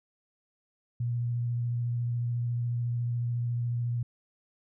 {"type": "tone with vibrato", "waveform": "sine", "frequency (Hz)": 119.7, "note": "A#2", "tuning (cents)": 46, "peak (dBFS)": -27, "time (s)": [1, 4.03], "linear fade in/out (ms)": 5, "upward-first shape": "square", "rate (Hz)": 14, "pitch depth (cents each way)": 11, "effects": []}